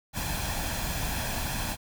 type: noise with comb filter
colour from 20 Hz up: pink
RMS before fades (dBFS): -31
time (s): 0.13-1.77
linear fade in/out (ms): 50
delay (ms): 1.2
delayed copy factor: +0.55
effects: none